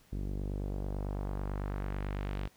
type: tone with low-pass filter sweep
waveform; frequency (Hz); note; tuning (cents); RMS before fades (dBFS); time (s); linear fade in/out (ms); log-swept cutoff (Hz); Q
sawtooth; 49.05; G1; +2; -36; 0.12-2.48; 10; 300 to 3400; 1.1
effects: pink hiss -64 dBFS RMS until 2.56 s